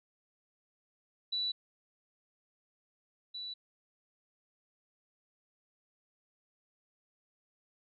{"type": "tone pair in turn", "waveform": "sine", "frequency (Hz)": [3951, 3951], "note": ["B7", "B7"], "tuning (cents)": [0, 0], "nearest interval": "unison", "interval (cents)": 0, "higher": "neither", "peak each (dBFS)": [-31, -39], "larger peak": "first", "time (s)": [[1.32, 1.52], [3.34, 3.54]], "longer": "neither", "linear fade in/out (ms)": 10, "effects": []}